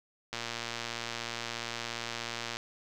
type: click train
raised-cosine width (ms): 0.2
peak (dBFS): -18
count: 263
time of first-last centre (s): 0.33-2.569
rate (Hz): 117
effects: none